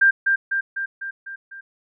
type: tone with echo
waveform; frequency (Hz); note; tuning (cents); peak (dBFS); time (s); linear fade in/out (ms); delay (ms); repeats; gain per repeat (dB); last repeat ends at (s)
sine; 1588; G6; +22; -11; 0.01-0.11; 10; 250; 6; -4; 1.61
effects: none